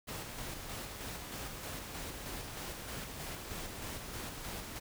pink noise with tremolo, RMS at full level -42 dBFS, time 0.07-4.8 s, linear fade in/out 20 ms, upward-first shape square, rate 3.2 Hz, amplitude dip 30%, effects none

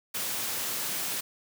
white high-pass noise, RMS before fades -32 dBFS, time 0.14-1.21 s, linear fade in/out 10 ms, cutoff 100 Hz, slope 96 dB/octave, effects none

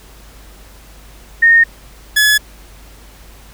sine / sawtooth tone pair in turn, 1842 / 1703.4 Hz, A#6 / G#6, -21 / +43 cents, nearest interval minor second, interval 136 cents, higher first, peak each -5 dBFS, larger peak neither, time 1.42-1.64 / 2.16-2.38 s, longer neither, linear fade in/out 10 ms, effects added 50 Hz sine -39 dBFS peak until 3.53 s + pink hiss -43 dBFS RMS until 3.53 s

